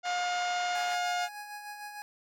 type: harmonic tone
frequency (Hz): 713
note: F5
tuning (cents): +36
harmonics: 1 / 2 / 3 / 4 / 5 / 6 / 7 / 8 / 9 / 10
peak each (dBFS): -30 / -36 / -40 / -42 / -44 / -46 / -47 / -48 / -49 / -50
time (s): 0.03-1.29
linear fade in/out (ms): 50
type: band-pass noise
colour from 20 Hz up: pink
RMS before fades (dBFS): -45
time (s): 0.05-0.95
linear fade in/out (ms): 2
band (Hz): 980 to 3000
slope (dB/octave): 12
type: tone with tremolo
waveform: 25% pulse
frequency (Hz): 830.6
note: G#5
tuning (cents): 0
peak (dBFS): -35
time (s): 0.75-2.02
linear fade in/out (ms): 0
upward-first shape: sine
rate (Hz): 6.6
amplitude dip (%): 45
effects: none